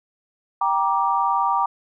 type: chord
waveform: sine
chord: G minor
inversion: none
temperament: equal with one note detuned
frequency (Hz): 784 / 944.8 / 1174.7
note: G5 / Bb5 / D6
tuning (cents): 0 / +23 / 0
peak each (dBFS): -23 / -21 / -22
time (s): 0.61-1.66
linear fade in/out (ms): 5
effects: none